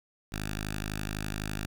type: tone with notch filter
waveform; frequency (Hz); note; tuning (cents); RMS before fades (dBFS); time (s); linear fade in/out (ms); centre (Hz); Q
5% pulse; 51.91; G#1; 0; -35; 0.32-1.66; 5; 490; 0.55
effects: none